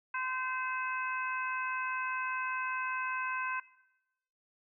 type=harmonic tone; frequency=515 Hz; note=C5; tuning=28 cents flat; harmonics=2 / 3 / 4 / 5; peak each=-36 / -36 / -44 / -40 dBFS; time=0.14-3.6 s; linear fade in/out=5 ms; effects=noise-tail reverb RT60 0.9 s tail -19 dB re dry